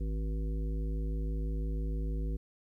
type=harmonic tone; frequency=53.1 Hz; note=G#1; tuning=39 cents sharp; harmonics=1 / 3 / 5 / 7 / 9; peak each=-31 / -41 / -45 / -48 / -50 dBFS; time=0-2.37 s; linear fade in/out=10 ms; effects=12-bit